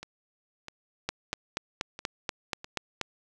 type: two click trains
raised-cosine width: 0.2 ms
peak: -23 / -12 dBFS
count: 5 / 9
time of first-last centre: 0.03-2.644 / 1.09-3.013 s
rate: 1.53 / 4.16 Hz
effects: none